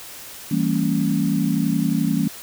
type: chord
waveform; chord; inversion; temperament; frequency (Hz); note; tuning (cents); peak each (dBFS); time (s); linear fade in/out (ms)
sine; E diminished seventh; none; equal with one note detuned; 164.81 / 196 / 227.9 / 277.2; E3 / G3 / Bb3 / Db4; 0 / 0 / -39 / 0; -23; 0.51-2.28; 5
effects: white hiss -38 dBFS RMS until 2.42 s